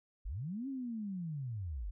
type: linear two-way sweep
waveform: sine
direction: up then down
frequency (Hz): 34.65 to 277.2 to 40.35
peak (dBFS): -37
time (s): 0.25-1.91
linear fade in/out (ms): 10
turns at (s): 0.68
effects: none